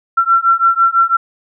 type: beating tone pair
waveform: sine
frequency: 1353 / 1359 Hz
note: E6 / F6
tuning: +45 / -48 cents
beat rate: 6 Hz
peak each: -12 dBFS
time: 0.17-1.17 s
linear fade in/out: 10 ms
effects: none